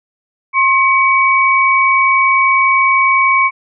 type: tone pair together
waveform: sine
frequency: 1068.9 / 2265 Hz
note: C6 / C#7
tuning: +37 / +37 cents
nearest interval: octave + minor second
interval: 1300 cents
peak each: -11 dBFS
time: 0.53-3.51 s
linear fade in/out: 50 ms
effects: none